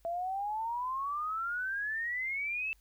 sine exponential sweep, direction up, 666 to 2659 Hz, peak -32 dBFS, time 0.05-2.73 s, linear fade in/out 0 ms, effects added 50 Hz sine -62 dBFS peak until 2.8 s + white hiss -71 dBFS RMS until 2.8 s

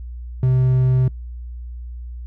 triangle tone, 128.6 Hz, C3, 30 cents flat, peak -11 dBFS, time 0.43-1.08 s, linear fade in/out 2 ms, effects noise-tail reverb RT60 0.2 s tail -25 dB re dry + added 60 Hz sine -29 dBFS peak until 2.26 s

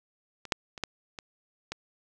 clicks, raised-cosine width 0.2 ms, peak -25 / -7 / -24 / -12 / -22 / -17 dBFS, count 6, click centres 0.453 / 0.522 / 0.778 / 0.837 / 1.188 / 1.72 s, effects none

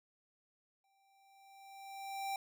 square tone with exponential growth, 784 Hz, G5, in tune, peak -36 dBFS, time 0.84-2.36 s, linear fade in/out 2 ms, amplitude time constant 330 ms, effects none

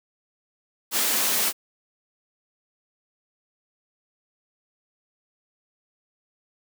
white high-pass noise, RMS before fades -23 dBFS, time 0.91-1.53 s, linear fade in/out 50 ms, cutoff 180 Hz, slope 48 dB/octave, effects none

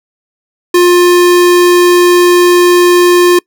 square tone, 353.7 Hz, F4, 22 cents sharp, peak -4 dBFS, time 0.74-3.39 s, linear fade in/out 5 ms, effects noise-tail reverb RT60 0.1 s tail -25 dB re dry

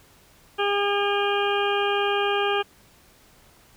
harmonic tone with a mistuned harmonic, 404.9 Hz, G#4, 44 cents flat, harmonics 1 / 2 / 3 / 4 / 6 / 7 / 8, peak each -24 / -27 / -29 / -30 / -32 / -32 / -33 dBFS, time 0.58-2.63 s, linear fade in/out 20 ms, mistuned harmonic 8, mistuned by -37 cents, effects pink hiss -55 dBFS RMS until 3.76 s

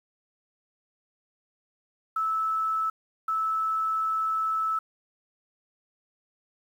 sine tone pair in turn, 1308 / 1308 Hz, E6 / E6, -14 / -14 cents, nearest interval unison, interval 0 cents, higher neither, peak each -24 dBFS, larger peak neither, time 2.16-2.9 / 3.28-4.79 s, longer second, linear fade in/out 5 ms, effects 9-bit

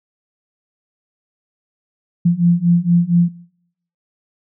sine beating tone pair, 170.5 / 174.8 Hz, F3 / F3, -41 / +2 cents, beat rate 4.3 Hz, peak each -15 / -13 dBFS, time 2.25-3.29 s, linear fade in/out 10 ms, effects noise-tail reverb RT60 0.7 s tail -21 dB re dry

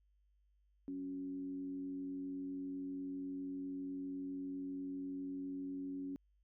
sine tone with frequency modulation, 277.2 Hz, C#4, in tune, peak -40 dBFS, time 0.88-6.16 s, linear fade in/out 0 ms, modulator 92.2 Hz, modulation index 0.35, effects added 50 Hz sine -70 dBFS peak until 6.43 s

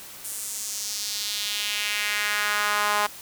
sawtooth tone with high-pass filter sweep, 207.7 Hz, G#3, in tune, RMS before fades -27 dBFS, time 0.24-3.07 s, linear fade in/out 10 ms, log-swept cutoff 9400 to 930 Hz, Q 1.9, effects white hiss -42 dBFS RMS until 3.21 s

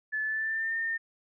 sine tone with pitch glide, 1733 to 1817.1 Hz, A6 to A#6, -27 to -45 cents, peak -28 dBFS, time 0.12-0.98 s, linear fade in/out 20 ms, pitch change +82 cents, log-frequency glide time 0.23-0.76 s, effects none

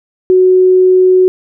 sine tone, 370 Hz, F#4, in tune, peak -4 dBFS, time 0.3-1.28 s, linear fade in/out 0 ms, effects none

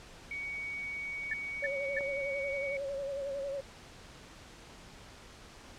sine tone, 2245 Hz, C#7, 21 cents sharp, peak -36 dBFS, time 0.31-2.77 s, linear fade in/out 2 ms
sine tone bursts, 1769 Hz, A6, 9 cents sharp, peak -30 dBFS, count 3, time 1.31-1.991 s, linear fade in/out 5 ms, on 27 ms, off 300 ms
sine tone with vibrato, 555 Hz, C#5, 2 cents sharp, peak -34 dBFS, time 1.62-3.61 s, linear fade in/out 10 ms, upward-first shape sine, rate 11 Hz, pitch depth 49 cents each way
click, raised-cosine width 1 ms, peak -30 dBFS, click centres 2.008 s
effects pink hiss -52 dBFS RMS until 5.78 s + low-pass 7000 Hz 12 dB/octave

